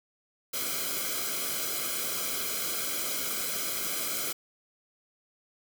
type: noise with comb filter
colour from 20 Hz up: white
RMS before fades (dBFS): -32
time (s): 0.53-4.33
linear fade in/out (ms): 10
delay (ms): 1.1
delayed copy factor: -1
effects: none